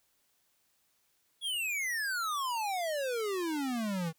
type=exponential sweep; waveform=square; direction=down; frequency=3401 to 156.9 Hz; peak=-32 dBFS; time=1.41-4.13 s; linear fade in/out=50 ms; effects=white hiss -73 dBFS RMS until 4.18 s